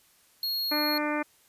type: tone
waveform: square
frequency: 4300 Hz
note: C8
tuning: 47 cents sharp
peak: -28 dBFS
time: 0.43-0.98 s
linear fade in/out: 2 ms
type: harmonic tone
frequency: 298.6 Hz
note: D4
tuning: 29 cents sharp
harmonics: 1 / 2 / 3 / 4 / 5 / 6 / 7 / 8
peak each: -30 / -33 / -35 / -36 / -37 / -38 / -38 / -39 dBFS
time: 0.71-1.23 s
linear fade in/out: 10 ms
effects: white hiss -62 dBFS RMS until 1.48 s + resampled to 32000 Hz